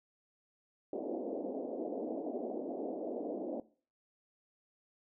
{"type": "band-pass noise", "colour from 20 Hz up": "pink", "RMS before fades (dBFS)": -39, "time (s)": [0.93, 3.6], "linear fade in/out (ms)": 2, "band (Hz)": [240, 680], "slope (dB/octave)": 48, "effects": ["noise-tail reverb RT60 0.4 s tail -19 dB re dry"]}